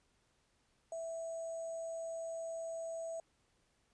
sine tone with sample-and-hold, 659.3 Hz, E5, in tune, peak -39 dBFS, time 0.92-3.2 s, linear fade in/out 2 ms, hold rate 7350 Hz, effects pink hiss -75 dBFS RMS until 3.93 s + resampled to 22050 Hz

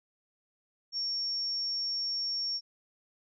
sine tone, 5500 Hz, F8, 27 cents flat, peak -30 dBFS, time 0.92-2.61 s, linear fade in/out 50 ms, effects none

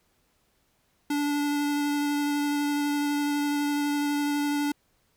square tone with vibrato, 290.3 Hz, D4, 20 cents flat, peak -25 dBFS, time 1.1-4.72 s, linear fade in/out 5 ms, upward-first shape sine, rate 12 Hz, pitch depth 10 cents each way, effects pink hiss -69 dBFS RMS until 5.16 s

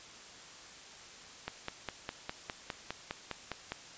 click train, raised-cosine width 0.3 ms, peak -20 dBFS, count 12, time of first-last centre 1.48-3.72 s, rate 4.91 Hz, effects white hiss -51 dBFS RMS until 3.97 s + resampled to 16000 Hz

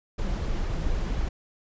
brown noise with flanger, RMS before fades -27 dBFS, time 0.18-1.29 s, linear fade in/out 10 ms, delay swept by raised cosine 1.7 to 5.9 ms, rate 4 Hz, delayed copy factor +0.5, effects resampled to 16000 Hz

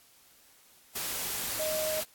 sine tone in noise, 622 Hz, D#5, 1 cent flat, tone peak -30 dBFS, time 1.59-2.01 s, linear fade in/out 10 ms, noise white, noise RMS -34 dBFS, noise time 0.95-2.04 s, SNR +1 dB, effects white hiss -60 dBFS RMS until 2.14 s + AAC 64 kbps

